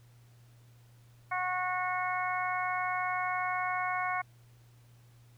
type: harmonic tone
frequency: 365.6 Hz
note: F#4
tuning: 21 cents flat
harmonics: 2 / 3 / 4 / 5 / 6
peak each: -34 / -34 / -38 / -41 / -37 dBFS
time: 1.31-4.22 s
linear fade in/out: 10 ms
effects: added 119 Hz sine -56 dBFS peak until 5.37 s + pink hiss -67 dBFS RMS until 5.37 s